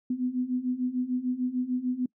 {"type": "beating tone pair", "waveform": "sine", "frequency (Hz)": [247.2, 253.9], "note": ["B3", "B3"], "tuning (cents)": [2, 48], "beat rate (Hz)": 6.7, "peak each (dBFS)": [-31, -28], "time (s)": [0.1, 2.06], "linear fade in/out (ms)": 5, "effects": ["noise-tail reverb RT60 0.1 s tail -24 dB re dry"]}